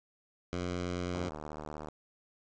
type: tone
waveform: 10% pulse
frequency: 89 Hz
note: F2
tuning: 33 cents sharp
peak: -26 dBFS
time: 0.53-1.29 s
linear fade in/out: 0 ms
type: click train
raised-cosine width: 1 ms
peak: -28 dBFS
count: 57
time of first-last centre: 1.15-1.886 s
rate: 76.1 Hz
effects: resampled to 16000 Hz + 8-bit